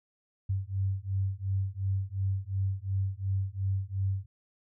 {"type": "beating tone pair", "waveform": "sine", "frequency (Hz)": [95.4, 98.2], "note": ["G2", "G2"], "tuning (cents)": [-47, 4], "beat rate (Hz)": 2.8, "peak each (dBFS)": -31, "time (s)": [0.49, 4.26], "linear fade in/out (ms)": 10, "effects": []}